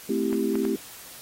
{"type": "chord", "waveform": "sine", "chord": "A minor seventh", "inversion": "none", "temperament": "equal", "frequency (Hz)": [220, 261.6, 329.6, 392], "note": ["A3", "C4", "E4", "G4"], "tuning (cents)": [0, 0, 0, 0], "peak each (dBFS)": [-28, -28, -29, -27], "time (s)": [0.09, 0.76], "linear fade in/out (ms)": 5}
{"type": "clicks", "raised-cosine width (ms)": 0.5, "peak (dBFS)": -22, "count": 3, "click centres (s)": [0.329, 0.555, 0.652]}
{"effects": ["white hiss -44 dBFS RMS until 1.21 s", "AAC 48 kbps"]}